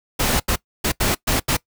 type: noise bursts at uneven times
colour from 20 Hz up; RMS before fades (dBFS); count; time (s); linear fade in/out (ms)
pink; -19; 6; 0.19-0.4 / 0.48-0.56 / 0.84-0.92 / 1-1.15 / 1.27-1.4 / 1.48-1.57; 10
effects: noise-tail reverb RT60 0.1 s tail -21 dB re dry

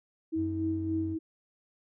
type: tone with tremolo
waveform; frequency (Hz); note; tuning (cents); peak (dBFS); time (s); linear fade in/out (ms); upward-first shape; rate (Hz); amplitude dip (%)
sine; 321.4; E4; -44; -27; 0.32-1.19; 20; sine; 3.5; 45
type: tone with vibrato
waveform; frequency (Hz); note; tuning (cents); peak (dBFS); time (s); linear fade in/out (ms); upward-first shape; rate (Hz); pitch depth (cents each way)
triangle; 92.5; F#2; 0; -33; 0.35-1.17; 50; sine; 8; 11
effects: none

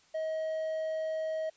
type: tone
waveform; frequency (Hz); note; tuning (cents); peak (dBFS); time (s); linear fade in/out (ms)
triangle; 634; D#5; +32; -29; 0.14-1.5; 10
effects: white hiss -64 dBFS RMS until 1.56 s + resampled to 16000 Hz

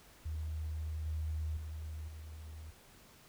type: tone with level steps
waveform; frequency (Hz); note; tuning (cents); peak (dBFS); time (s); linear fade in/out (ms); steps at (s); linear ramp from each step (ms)
sine; 78; D#2; +5; -36 / -34 / -40 / -45; 0.25-2.71; 10; 1.06 / 1.57 / 2.08; 2
effects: pink hiss -60 dBFS RMS until 3.28 s

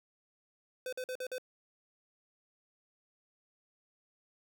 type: tone bursts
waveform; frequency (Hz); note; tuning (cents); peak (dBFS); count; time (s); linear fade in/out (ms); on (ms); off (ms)
square; 509; C5; -48; -37; 5; 0.86-1.382; 2; 66; 48
effects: none

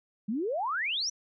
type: exponential sweep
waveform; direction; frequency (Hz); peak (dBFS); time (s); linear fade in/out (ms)
sine; up; 196 to 6080; -28; 0.28-1.1; 10
effects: none

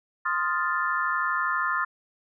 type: chord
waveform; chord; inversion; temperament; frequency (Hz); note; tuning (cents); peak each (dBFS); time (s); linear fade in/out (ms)
sine; F dominant seventh; second; equal; 1046.5 / 1244.5 / 1396.9 / 1760; C6 / Eb6 / F6 / A6; 0 / 0 / 0 / 0; -29; 0.25-1.85; 10
effects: none

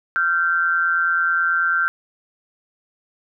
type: tone pair together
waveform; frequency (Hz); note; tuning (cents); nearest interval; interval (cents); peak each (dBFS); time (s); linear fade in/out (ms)
sine; 1381.8 / 1551; F6 / G6; -19 / -19; major second; 200; -19; 0.16-1.88; 0
effects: none

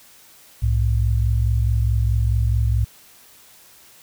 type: tone pair together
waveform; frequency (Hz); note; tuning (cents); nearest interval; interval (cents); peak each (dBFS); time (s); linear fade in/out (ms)
sine; 63.6 / 108.29; C2 / A2; -48 / -27; major sixth; 921; -18 / -19; 0.62-2.85; 10
effects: white hiss -49 dBFS RMS until 4.02 s

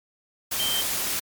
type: tone in noise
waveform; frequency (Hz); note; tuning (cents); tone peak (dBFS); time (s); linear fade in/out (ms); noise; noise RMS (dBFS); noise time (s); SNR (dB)
sine; 3136; G7; 0; -25; 0.59-0.82; 10; white; -27; 0.51-1.2; -1
effects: MP3 96 kbps

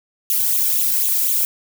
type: noise with flanger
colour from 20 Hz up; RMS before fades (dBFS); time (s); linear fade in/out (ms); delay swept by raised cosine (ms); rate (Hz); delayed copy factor
violet; -18; 0.3-1.45; 0; 0.28 to 1.28; 4; +0.9
effects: none

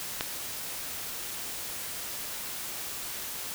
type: click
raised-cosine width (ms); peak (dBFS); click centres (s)
0.2; -11; 0.209
effects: white hiss -37 dBFS RMS until 3.54 s

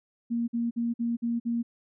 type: tone bursts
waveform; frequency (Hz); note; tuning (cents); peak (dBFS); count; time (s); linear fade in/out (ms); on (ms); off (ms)
sine; 234.5; A#3; +11; -25; 6; 0.3-1.63; 20; 180; 50
effects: none

